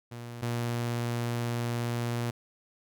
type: tone pair in turn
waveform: sawtooth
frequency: 118.9 / 118.9 Hz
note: A#2 / A#2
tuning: +35 / +35 cents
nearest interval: unison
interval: 0 cents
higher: neither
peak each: -35 / -25 dBFS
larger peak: second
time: 0.11-0.42 / 0.42-2.31 s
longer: second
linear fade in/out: 10 ms
effects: none

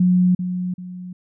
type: tone with echo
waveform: sine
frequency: 181 Hz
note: F#3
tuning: 38 cents flat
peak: -12 dBFS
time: 0-0.35 s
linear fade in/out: 5 ms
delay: 390 ms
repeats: 2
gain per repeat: -9 dB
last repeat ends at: 1.13 s
effects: none

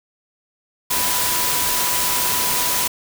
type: tone in noise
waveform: sine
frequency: 987.8 Hz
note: B5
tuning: in tune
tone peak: -27 dBFS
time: 0.9-2.88 s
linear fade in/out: 10 ms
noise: white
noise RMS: -20 dBFS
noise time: 0.9-2.88 s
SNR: -10 dB
effects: none

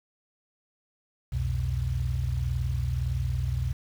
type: tone cluster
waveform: sine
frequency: 65.4 / 87.1 / 124.8 Hz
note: C2 / F2 / B2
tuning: 0 / -4 / +19 cents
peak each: -29 / -32 / -29 dBFS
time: 1.32-3.73 s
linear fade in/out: 10 ms
effects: 8-bit

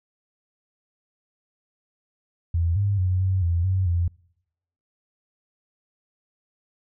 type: tone with pitch steps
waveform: sine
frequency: 84.4 / 100.7 / 91.8 / 94.4 / 85.4 / 94.2 / 86.3 Hz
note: E2 / G2 / F#2 / F#2 / F2 / F#2 / F2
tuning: +41 / +47 / -13 / +35 / -38 / +32 / -20 cents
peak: -19 dBFS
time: 2.54-4.08 s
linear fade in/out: 5 ms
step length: 220 ms
effects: noise-tail reverb RT60 0.8 s tail -26 dB re dry

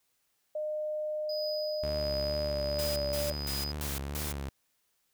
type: tone with pitch glide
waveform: sine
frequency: 610 to 585.8 Hz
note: D#5 to D5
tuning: -34 to -5 cents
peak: -31 dBFS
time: 0.55-3.32 s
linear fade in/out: 5 ms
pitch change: -71 cents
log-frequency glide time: 1.93-3.1 s
type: tone with tremolo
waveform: triangle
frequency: 4978 Hz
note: D#8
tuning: in tune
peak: -34 dBFS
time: 1.29-3.72 s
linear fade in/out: 5 ms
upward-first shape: triangle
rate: 1.4 Hz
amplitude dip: 50%
type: tone with vibrato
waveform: sawtooth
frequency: 71.7 Hz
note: D2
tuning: 41 cents flat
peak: -31 dBFS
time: 1.83-4.49 s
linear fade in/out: 0 ms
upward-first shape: triangle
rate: 2.2 Hz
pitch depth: 90 cents each way
type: noise bursts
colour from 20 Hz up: white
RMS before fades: -38 dBFS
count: 5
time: 2.79-4.32 s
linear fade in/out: 0 ms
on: 170 ms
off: 170 ms
effects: white hiss -75 dBFS RMS until 5.13 s

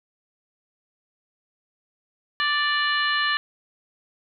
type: harmonic tone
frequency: 587.3 Hz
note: D5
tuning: in tune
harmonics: 2 / 3 / 4 / 5 / 6 / 7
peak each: -26 / -23 / -35 / -28 / -35 / -31 dBFS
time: 2.4-3.37 s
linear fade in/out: 0 ms
effects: none

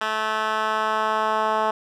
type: tone with band-pass filter sweep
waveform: 10% pulse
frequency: 217.3 Hz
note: A3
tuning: 21 cents flat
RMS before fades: -23 dBFS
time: 0.01-1.71 s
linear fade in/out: 5 ms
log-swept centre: 1800 to 910 Hz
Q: 1.3
effects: none

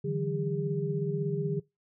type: tone cluster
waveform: sine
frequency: 147.5 / 163.7 / 189.1 / 404.6 Hz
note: D3 / E3 / F#3 / G#4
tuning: +8 / -12 / +38 / -45 cents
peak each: -31 / -35 / -38 / -33 dBFS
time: 0.04-1.6 s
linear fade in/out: 10 ms
effects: noise-tail reverb RT60 0.2 s tail -21 dB re dry

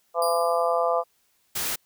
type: harmonic tone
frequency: 169.5 Hz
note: E3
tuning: 49 cents sharp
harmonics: 3 / 4 / 5 / 6 / 7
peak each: -25 / -24 / -31 / -30 / -28 dBFS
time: 0.14-1.04 s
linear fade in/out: 50 ms
type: tone with exponential decay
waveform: 15% pulse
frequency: 4808 Hz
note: D8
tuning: 40 cents sharp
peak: -22 dBFS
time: 0.22-1.05 s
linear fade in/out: 2 ms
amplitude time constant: 180 ms
type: noise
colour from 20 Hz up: white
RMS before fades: -28 dBFS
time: 1.55-1.76 s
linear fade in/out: 10 ms
effects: white hiss -67 dBFS RMS until 1.85 s

